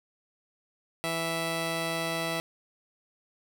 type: tone pair together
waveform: 10% pulse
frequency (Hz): 164.82 / 659.3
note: E3 / E5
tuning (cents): 0 / 0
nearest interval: 2 octaves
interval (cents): 2400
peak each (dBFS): -24 / -24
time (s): 1.04-2.4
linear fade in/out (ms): 0
effects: none